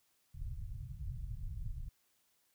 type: low-pass noise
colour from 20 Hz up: pink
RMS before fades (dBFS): -42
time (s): 0.34-1.89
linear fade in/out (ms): 10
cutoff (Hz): 140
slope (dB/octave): 48
effects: white hiss -75 dBFS RMS until 2.54 s